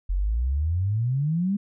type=exponential sweep; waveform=sine; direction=up; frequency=43.18 to 207.7 Hz; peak=-21 dBFS; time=0.09-1.57 s; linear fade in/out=10 ms; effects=none